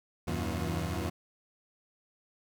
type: tone cluster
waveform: 20% pulse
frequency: 79.8 / 93.7 / 119.2 / 161.5 / 354.7 Hz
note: D#2 / F#2 / A#2 / E3 / F4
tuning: +44 / +22 / +39 / -35 / +27 cents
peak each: -30 / -31 / -36 / -35 / -38 dBFS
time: 0.27-1.1 s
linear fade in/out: 10 ms
effects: none